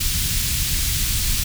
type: band-stop noise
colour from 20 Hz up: pink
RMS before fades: -21 dBFS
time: 0-1.44 s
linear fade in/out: 10 ms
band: 110 to 3300 Hz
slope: 12 dB/octave
effects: none